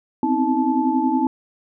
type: tone cluster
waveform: sine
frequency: 254.4 / 265.2 / 318.2 / 870 Hz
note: C4 / C4 / D#4 / A5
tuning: -48 / +23 / +39 / -20 cents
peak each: -22 dBFS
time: 0.23-1.27 s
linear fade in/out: 2 ms
effects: none